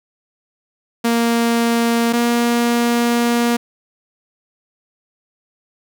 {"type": "tone pair in turn", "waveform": "sawtooth", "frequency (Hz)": [233.1, 237.2], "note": ["A#3", "A#3"], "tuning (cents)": [0, 30], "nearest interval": "unison", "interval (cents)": 30, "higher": "second", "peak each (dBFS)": -10, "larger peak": "neither", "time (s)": [[1.04, 2.13], [2.13, 3.57]], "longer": "second", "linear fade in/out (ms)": 10, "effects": []}